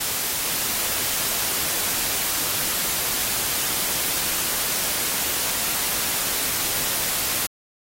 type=noise; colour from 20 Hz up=white; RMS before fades=-24 dBFS; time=0-7.47 s; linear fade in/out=10 ms; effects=AAC 48 kbps